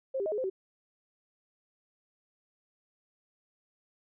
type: tone with pitch steps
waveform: sine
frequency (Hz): 531 / 396.5 / 627 / 418.8 / 518 / 380.6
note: C5 / G4 / D#5 / G#4 / C5 / F#4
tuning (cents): +25 / +20 / +13 / +15 / -17 / +49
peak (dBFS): -29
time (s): 0.14-0.5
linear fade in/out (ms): 10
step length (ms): 60
effects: none